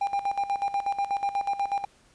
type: tone with tremolo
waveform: triangle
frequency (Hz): 800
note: G5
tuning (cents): +35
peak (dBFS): -21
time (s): 0.01-1.85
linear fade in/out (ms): 5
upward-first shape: square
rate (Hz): 8.2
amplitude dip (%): 75
effects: pink hiss -60 dBFS RMS until 2.14 s + resampled to 22050 Hz